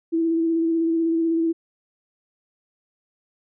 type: tone with vibrato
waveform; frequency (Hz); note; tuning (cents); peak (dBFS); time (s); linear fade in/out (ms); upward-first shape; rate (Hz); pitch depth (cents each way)
sine; 329.2; E4; -2; -18; 0.12-1.53; 20; square; 16; 17
effects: none